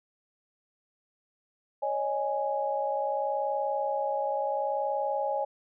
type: chord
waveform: sine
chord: C# suspended second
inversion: none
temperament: equal with one note detuned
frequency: 554.4 / 615.1 / 830.6 Hz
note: C#5 / D#5 / G#5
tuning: 0 / -20 / 0 cents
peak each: -31 / -33 / -30 dBFS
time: 1.82-5.45 s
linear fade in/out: 10 ms
effects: none